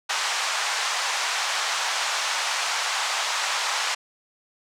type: band-pass noise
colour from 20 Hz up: pink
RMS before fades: -26 dBFS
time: 0.09-3.95 s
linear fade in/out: 10 ms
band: 800 to 7400 Hz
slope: 24 dB/octave
effects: none